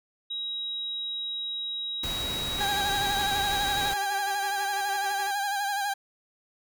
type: tone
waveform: sine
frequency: 3825 Hz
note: A#7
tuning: 44 cents sharp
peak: -30 dBFS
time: 0.3-3.92 s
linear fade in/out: 10 ms
type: noise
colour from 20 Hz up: pink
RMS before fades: -35 dBFS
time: 2.03-3.94 s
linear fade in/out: 5 ms
type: tone with tremolo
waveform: 10% pulse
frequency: 390 Hz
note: G4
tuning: 9 cents flat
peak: -28 dBFS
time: 2.58-5.31 s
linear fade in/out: 2 ms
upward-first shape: square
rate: 6.5 Hz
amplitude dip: 50%
type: tone with vibrato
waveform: 30% pulse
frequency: 805 Hz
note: G5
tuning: 46 cents sharp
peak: -24 dBFS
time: 2.6-5.94 s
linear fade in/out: 10 ms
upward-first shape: sine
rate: 12 Hz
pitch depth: 51 cents each way
effects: none